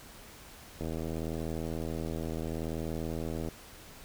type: click train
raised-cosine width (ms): 2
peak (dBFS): -23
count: 217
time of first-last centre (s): 0.81-3.487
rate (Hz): 80.7
effects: pink hiss -51 dBFS RMS until 4.04 s